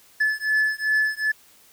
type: beating tone pair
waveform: triangle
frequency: 1728 / 1730.6 Hz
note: A6 / A6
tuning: -32 / -29 cents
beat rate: 2.6 Hz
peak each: -21 / -21 dBFS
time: 0.2-1.32 s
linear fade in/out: 10 ms
effects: white hiss -54 dBFS RMS until 1.72 s